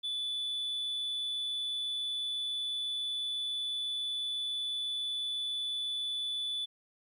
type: tone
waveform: sine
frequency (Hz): 3474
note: A7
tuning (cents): -23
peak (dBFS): -30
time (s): 0.03-6.66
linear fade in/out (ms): 20
effects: tanh soft clip ceiling -31 dBFS + 12-bit